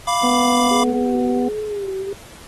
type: chord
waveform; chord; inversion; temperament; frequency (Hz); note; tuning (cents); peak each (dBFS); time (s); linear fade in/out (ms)
square; B diminished; second; equal; 698.5 / 987.8 / 1174.7; F5 / B5 / D6; 0 / 0 / 0; -22; 0.07-0.84; 10
type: harmonic tone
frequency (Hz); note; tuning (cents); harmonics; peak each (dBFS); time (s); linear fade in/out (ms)
246.9; B3; 0; 1 / 2 / 3; -18 / -24 / -27; 0.23-1.49; 10
type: tone with vibrato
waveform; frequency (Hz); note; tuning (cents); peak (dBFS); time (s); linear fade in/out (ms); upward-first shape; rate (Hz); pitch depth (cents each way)
sine; 404.2; G#4; -47; -22; 0.71-2.13; 2; sine; 1.4; 96
effects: pink hiss -42 dBFS RMS until 2.47 s + AAC 32 kbps

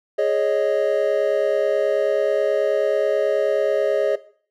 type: chord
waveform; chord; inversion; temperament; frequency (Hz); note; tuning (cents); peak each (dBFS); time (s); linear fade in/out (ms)
triangle; Ab suspended fourth; none; just; 415.3 / 553.7 / 623; Ab4 / Db5 / Eb5; 0 / -2 / +2; -20 / -19 / -19; 0.18-4.16; 10
effects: noise-tail reverb RT60 0.5 s tail -17 dB re dry

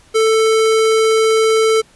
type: tone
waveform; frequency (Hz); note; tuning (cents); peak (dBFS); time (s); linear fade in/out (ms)
square; 442.3; A4; +9; -11; 0.14-1.82; 20
effects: pink hiss -49 dBFS RMS until 1.95 s + resampled to 24000 Hz

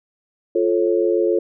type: chord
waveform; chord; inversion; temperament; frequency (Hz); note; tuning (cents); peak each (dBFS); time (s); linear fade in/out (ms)
sine; F augmented; none; just; 349.2 / 436.5 / 545.7; F4 / A4 / C#5; 0 / -14 / -27; -18 / -19 / -22; 0.55-1.39; 5
effects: none

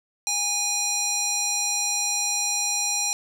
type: tone with band-pass filter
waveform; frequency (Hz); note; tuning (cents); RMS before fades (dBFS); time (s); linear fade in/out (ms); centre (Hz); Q
square; 820; G#5; -22; -25; 0.27-3.13; 0; 6400; 2.6
effects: none

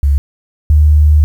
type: tone pair in turn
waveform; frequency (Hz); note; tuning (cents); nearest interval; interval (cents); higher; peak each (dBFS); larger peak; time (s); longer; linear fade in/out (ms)
sine; 70.5 / 75.3; C#2 / D2; +30 / +44; minor second; 114; second; -7 / -4; second; 0.03-0.18 / 0.7-1.24; second; 0
effects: 7-bit

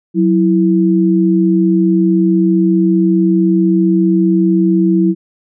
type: tone pair together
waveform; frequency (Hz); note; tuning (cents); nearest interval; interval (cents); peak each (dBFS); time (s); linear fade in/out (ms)
sine; 185 / 329.6; F#3 / E4; 0 / 0; minor seventh; 1000; -11; 0.14-5.15; 50
effects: none

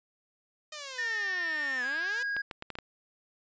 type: exponential two-way sweep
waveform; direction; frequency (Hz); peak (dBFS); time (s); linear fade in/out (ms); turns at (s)
5% pulse; down then up; 622.3 to 244.2 to 512; -28; 0.72-2.23; 5; 1.83
type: tone with pitch glide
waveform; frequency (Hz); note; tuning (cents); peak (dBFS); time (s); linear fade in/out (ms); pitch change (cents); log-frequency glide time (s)
triangle; 1818 to 1638.5; A#6 to G#6; -44 to -24; -28; 0.98-2.42; 10; -180; 1.77-1.85
type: clicks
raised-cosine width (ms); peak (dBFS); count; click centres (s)
0.3; -22; 6; 2.366 / 2.512 / 2.624 / 2.703 / 2.754 / 2.787
effects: resampled to 16000 Hz

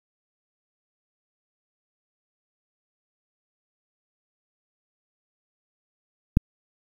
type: click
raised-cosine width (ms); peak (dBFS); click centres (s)
5; -3; 6.371
effects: 7-bit

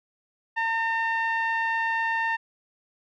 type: tone with low-pass filter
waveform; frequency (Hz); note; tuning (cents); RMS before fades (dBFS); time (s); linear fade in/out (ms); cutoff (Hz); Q
sawtooth; 908; A#5; -46; -26; 0.56-2.37; 20; 2100; 3.3
effects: none

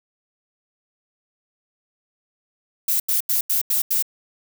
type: noise bursts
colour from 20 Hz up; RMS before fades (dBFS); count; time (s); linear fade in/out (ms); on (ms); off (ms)
violet; -20; 6; 2.88-4.025; 5; 120; 85
effects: none

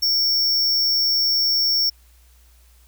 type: tone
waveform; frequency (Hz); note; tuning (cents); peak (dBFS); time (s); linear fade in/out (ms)
square; 5470; F8; -37; -17; 0.02-1.9; 10
effects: added 60 Hz sine -50 dBFS peak until 2.87 s + white hiss -58 dBFS RMS until 2.87 s

